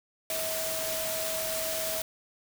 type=tone in noise; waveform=sine; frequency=642 Hz; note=E5; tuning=46 cents flat; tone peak=-34 dBFS; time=0.3-2.02 s; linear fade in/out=2 ms; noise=white; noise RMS=-33 dBFS; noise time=0.3-2.02 s; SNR=-4 dB; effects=none